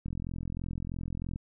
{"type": "click train", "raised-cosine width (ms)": 5, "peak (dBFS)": -24, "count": 57, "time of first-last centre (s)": [0.06, 1.359], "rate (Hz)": 43.1, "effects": []}